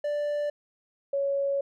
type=tone pair in turn; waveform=triangle / sine; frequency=587.3 / 556.9 Hz; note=D5 / C#5; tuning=0 / +8 cents; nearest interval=minor second; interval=92 cents; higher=first; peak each=-24 dBFS; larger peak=neither; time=0.04-0.5 / 1.13-1.61 s; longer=second; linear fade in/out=5 ms; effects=none